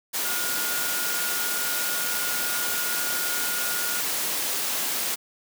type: tone in noise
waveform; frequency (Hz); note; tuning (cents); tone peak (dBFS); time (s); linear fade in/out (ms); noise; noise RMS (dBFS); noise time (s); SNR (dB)
sine; 1432; F6; +43; -32; 0.24-4.01; 20; white; -27; 0.13-5.16; -8
effects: high-pass 200 Hz 12 dB/octave